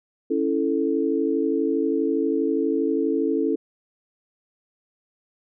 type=chord; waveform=sine; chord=A major; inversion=first; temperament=equal; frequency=277.2 / 329.6 / 440 Hz; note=C#4 / E4 / A4; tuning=0 / 0 / 0 cents; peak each=-24 dBFS; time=0.3-3.56 s; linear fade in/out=10 ms; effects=none